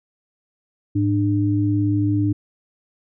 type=tone pair together; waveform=sine; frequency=105.7 / 299 Hz; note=G#2 / D4; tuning=+31 / +31 cents; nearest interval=octave + tritone; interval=1800 cents; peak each=-19 dBFS; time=0.95-2.33 s; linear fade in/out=10 ms; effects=none